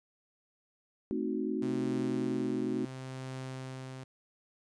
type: chord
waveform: sine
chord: A diminished seventh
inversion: none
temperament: equal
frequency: 220 / 261.6 / 311.1 / 370 Hz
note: A3 / C4 / Eb4 / Gb4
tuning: 0 / 0 / 0 / 0 cents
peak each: -36 dBFS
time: 1.11-2.85 s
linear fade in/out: 0 ms
type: tone with tremolo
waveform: sawtooth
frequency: 130.81 Hz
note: C3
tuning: in tune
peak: -34 dBFS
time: 1.62-4.04 s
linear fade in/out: 5 ms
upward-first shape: triangle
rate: 0.71 Hz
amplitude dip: 45%
effects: resampled to 22050 Hz